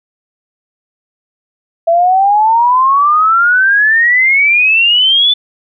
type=exponential sweep; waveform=sine; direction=up; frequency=660 to 3520 Hz; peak=-6 dBFS; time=1.87-5.34 s; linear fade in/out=10 ms; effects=none